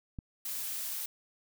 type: click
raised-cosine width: 5 ms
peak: -27 dBFS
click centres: 0.188 s
type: noise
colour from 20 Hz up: blue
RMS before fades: -37 dBFS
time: 0.45-1.06 s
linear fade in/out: 5 ms
effects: none